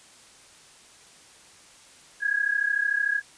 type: tone pair together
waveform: sine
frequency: 1637.6 / 1671 Hz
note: G#6 / G#6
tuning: -25 / +10 cents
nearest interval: unison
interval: 35 cents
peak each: -25 dBFS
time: 2.2-3.22 s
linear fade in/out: 50 ms
effects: white hiss -52 dBFS RMS until 3.37 s + resampled to 22050 Hz